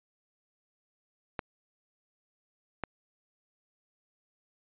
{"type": "clicks", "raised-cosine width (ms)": 0.5, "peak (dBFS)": -17, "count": 2, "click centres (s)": [1.392, 2.837], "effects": ["resampled to 8000 Hz"]}